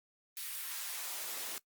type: noise with high-pass filter sweep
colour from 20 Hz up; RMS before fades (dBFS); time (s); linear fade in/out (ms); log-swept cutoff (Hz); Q
white; -41; 0.37-1.58; 0; 2200 to 260; 0.82
effects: noise-tail reverb RT60 0.1 s tail -21 dB re dry + Opus 32 kbps